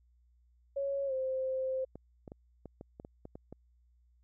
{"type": "tone with pitch glide", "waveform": "sine", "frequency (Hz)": [554.4, 523.3], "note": ["C#5", "C5"], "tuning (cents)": [0, 0], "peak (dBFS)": -31, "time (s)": [0.76, 1.85], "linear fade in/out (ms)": 10, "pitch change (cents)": -100, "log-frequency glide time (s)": [1.06, 1.13]}
{"type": "clicks", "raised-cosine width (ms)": 2, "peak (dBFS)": -32, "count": 10, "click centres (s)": [1.956, 2.278, 2.319, 2.657, 2.811, 2.999, 3.049, 3.254, 3.355, 3.526]}
{"effects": ["added 60 Hz sine -64 dBFS peak until 4.23 s"]}